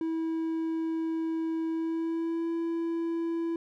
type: tone with pitch glide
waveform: triangle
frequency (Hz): 324.8 to 333.2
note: E4 to E4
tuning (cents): -26 to +19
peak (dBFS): -26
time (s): 0.01-3.56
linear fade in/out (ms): 2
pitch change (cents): +45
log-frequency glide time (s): 1.69-2.51
effects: none